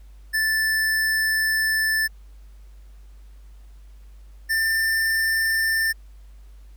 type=tone pair in turn; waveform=square; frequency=1759 / 1788.7 Hz; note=A6 / A6; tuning=-1 / +28 cents; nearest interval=unison; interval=29 cents; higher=second; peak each=-20 dBFS; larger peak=neither; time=0.33-2.08 / 4.49-5.93 s; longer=first; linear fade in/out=20 ms; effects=added 50 Hz sine -42 dBFS peak until 6.76 s + pink hiss -62 dBFS RMS until 6.76 s